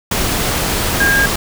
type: tone in noise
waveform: sine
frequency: 1619 Hz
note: G#6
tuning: 45 cents flat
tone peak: -11 dBFS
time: 1-1.26 s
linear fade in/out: 5 ms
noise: pink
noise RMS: -17 dBFS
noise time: 0.11-1.36 s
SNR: +3 dB
effects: none